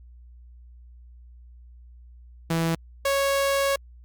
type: tone pair in turn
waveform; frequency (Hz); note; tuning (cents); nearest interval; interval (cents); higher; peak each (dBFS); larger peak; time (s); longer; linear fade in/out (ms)
sawtooth; 164.81 / 553; E3 / C#5; 0 / -4; octave + major sixth; 2096; second; -18 / -17; second; 2.5-2.75 / 3.05-3.76; second; 5
effects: added 60 Hz sine -45 dBFS peak until 4.04 s + Opus 48 kbps